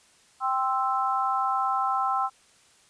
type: chord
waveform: sine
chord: C major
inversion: second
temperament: equal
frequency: 784 / 1046.5 / 1318.5 Hz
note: G5 / C6 / E6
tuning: 0 / 0 / 0 cents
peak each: -27 / -28 / -27 dBFS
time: 0.4-2.3 s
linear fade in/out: 50 ms
effects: white hiss -59 dBFS RMS until 2.89 s + resampled to 22050 Hz